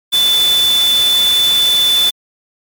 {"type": "tone in noise", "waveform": "sine", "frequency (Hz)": 3500, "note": "A7", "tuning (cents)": -10, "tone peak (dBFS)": -9, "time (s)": [0.12, 2.11], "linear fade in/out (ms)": 20, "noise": "white", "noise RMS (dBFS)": -21, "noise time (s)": [0.12, 2.11], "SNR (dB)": 9, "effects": ["MP3 96 kbps"]}